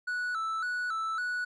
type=tone with vibrato; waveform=triangle; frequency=1393 Hz; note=F6; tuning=5 cents flat; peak=-28 dBFS; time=0.07-1.45 s; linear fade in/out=10 ms; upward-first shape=square; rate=1.8 Hz; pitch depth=96 cents each way; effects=resampled to 24000 Hz